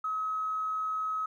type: tone with tanh clipping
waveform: triangle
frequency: 1278 Hz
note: D#6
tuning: 46 cents sharp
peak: -29 dBFS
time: 0.04-1.26 s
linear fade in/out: 5 ms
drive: 3 dB
effects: none